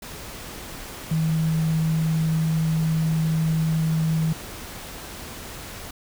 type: tone in noise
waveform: sine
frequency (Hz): 160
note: D#3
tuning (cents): +49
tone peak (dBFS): -19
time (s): 1.11-4.33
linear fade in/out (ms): 5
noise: pink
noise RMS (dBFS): -37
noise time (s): 0.02-5.91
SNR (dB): +15
effects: none